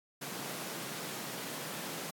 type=high-pass noise; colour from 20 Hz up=pink; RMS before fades=-41 dBFS; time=0.21-2.11 s; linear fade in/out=10 ms; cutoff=140 Hz; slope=48 dB/octave; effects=AAC 64 kbps